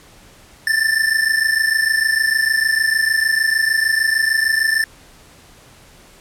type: tone pair together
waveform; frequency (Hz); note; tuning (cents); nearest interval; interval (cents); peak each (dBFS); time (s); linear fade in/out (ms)
square; 1760 / 1786.6; A6 / A6; 0 / +26; unison; 26; -18; 0.67-4.84; 2
effects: pink hiss -46 dBFS RMS until 6.2 s + low-pass 12000 Hz 12 dB/octave